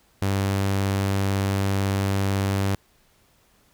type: tone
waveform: sawtooth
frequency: 98 Hz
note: G2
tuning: in tune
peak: -17 dBFS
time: 0.22-2.75 s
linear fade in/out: 0 ms
effects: pink hiss -61 dBFS RMS until 3.73 s